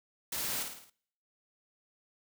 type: noise with echo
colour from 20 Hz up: white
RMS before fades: -36 dBFS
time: 0.32-0.63 s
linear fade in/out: 5 ms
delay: 54 ms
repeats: 5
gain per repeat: -5 dB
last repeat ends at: 0.9 s
effects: noise-tail reverb RT60 0.7 s tail -26 dB re dry